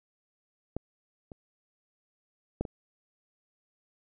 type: clicks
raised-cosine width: 2 ms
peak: -19 / -30 / -16 / -24 dBFS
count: 4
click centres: 0.766 / 1.318 / 2.61 / 2.652 s
effects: none